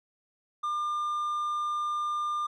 triangle tone, 1200 Hz, D6, 37 cents sharp, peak -26 dBFS, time 0.63-2.47 s, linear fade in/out 10 ms, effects resampled to 24000 Hz

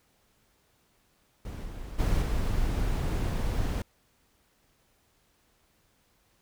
brown noise with level steps, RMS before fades -37 / -39 / -25 / -28 dBFS, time 1.45-3.82 s, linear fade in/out 2 ms, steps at 1.64 / 1.98 / 2.21 s, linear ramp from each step 20 ms, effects pink hiss -68 dBFS RMS until 6.41 s

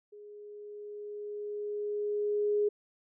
sine tone with level ramp, 415.3 Hz, G#4, in tune, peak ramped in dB -47 to -24 dBFS, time 0.12-2.69 s, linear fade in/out 10 ms, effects none

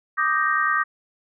sine chord, Eb major seventh, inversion third, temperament equal, 1174.7 / 1244.5 / 1568 / 1864.7 Hz, D6 / Eb6 / G6 / Bb6, 0 / 0 / 0 / 0 cents, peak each -24 dBFS, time 0.17-0.84 s, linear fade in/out 20 ms, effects none

